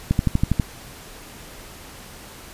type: click train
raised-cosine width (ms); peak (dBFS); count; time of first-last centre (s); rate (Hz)
5; -5; 7; 0.11-0.598; 12.3
effects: pink hiss -41 dBFS RMS until 2.53 s + resampled to 32000 Hz